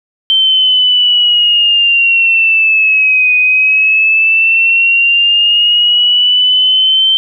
sine linear two-way sweep, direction down then up, 3114 to 2489 to 3114 Hz, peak -6 dBFS, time 0.3-7.17 s, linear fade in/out 0 ms, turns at 3.34 s, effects none

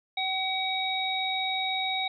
harmonic tone, 758 Hz, F#5, 42 cents sharp, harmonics 1 / 3 / 5, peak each -31 / -32 / -30 dBFS, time 0.17-2.08 s, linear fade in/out 5 ms, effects none

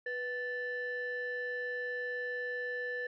sine tone pair together, 492.2 / 1754 Hz, B4 / A6, -6 / -6 cents, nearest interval octave + minor seventh, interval 2200 cents, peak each -37 / -35 dBFS, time 0.06-3.07 s, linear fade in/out 5 ms, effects tanh soft clip ceiling -30 dBFS

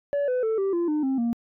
sine tone with pitch steps, 571 / 502.9 / 442.9 / 390 / 343.5 / 302.5 / 266.4 / 234.6 Hz, D5 / B4 / A4 / G4 / F4 / D#4 / C4 / A#3, -49 / +31 / +11 / -9 / -29 / -49 / +31 / +11 cents, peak -19 dBFS, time 0.13-1.33 s, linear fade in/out 0 ms, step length 150 ms, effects tanh soft clip ceiling -21 dBFS

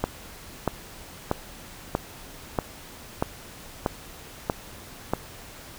click train, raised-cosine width 1 ms, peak -8 dBFS, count 9, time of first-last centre 0.04-5.136 s, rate 1.57 Hz, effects pink hiss -44 dBFS RMS until 5.78 s

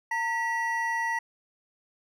triangle tone pair together, 914 / 1936.7 Hz, A#5 / B6, -34 / -34 cents, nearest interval octave + minor second, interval 1300 cents, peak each -27 dBFS, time 0.11-1.19 s, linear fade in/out 5 ms, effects none

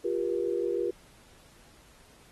sine tone cluster, 351 / 397.5 / 478.2 Hz, F4 / G4 / A#4, +9 / +24 / +44 cents, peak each -31 dBFS, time 0.04-0.91 s, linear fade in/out 10 ms, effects pink hiss -58 dBFS RMS until 2.31 s + AAC 32 kbps

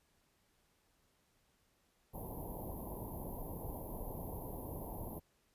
pink band-stop noise, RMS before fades -44 dBFS, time 2.13-5.2 s, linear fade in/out 20 ms, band 1000 to 11000 Hz, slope 96 dB/octave, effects pink hiss -75 dBFS RMS until 5.54 s + resampled to 32000 Hz

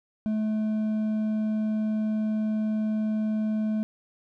triangle tone with hard clipping, 215.9 Hz, A3, 33 cents flat, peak -25 dBFS, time 0.26-3.83 s, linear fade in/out 0 ms, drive 7 dB, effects none

